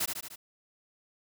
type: noise with echo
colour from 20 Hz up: white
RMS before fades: -30 dBFS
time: 0-0.06 s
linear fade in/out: 10 ms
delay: 75 ms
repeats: 4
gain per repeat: -4 dB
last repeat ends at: 0.36 s
effects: none